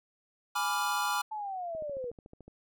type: chord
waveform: square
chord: G# diminished seventh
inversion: none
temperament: equal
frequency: 830.6 / 987.8 / 1174.7 / 1396.9 Hz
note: G#5 / B5 / D6 / F6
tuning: 0 / 0 / 0 / 0 cents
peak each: -35 dBFS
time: 0.55-1.22 s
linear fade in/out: 10 ms
type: linear sweep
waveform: sine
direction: down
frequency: 879 to 466.2 Hz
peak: -34 dBFS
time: 1.31-2.11 s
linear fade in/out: 10 ms
type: click train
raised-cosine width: 2 ms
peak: -36 dBFS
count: 11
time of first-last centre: 1.75-2.48 s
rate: 13.7 Hz
effects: none